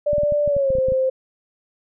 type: tone with pitch glide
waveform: sine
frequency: 587.3 to 523.2 Hz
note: D5 to C5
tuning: 0 to 0 cents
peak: -16 dBFS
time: 0.06-1.1 s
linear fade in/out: 10 ms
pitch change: -200 cents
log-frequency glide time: 0.46-0.76 s
type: clicks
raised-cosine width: 5 ms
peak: -18 dBFS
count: 11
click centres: 0.132 / 0.182 / 0.234 / 0.323 / 0.477 / 0.566 / 0.704 / 0.753 / 0.785 / 0.885 / 0.921 s
effects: none